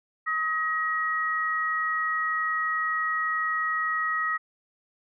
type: tone pair together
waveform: sine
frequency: 1267.4 / 1899 Hz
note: D#6 / A#6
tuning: +32 / +32 cents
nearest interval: perfect fifth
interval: 700 cents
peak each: -27 dBFS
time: 0.26-4.38 s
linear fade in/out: 20 ms
effects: none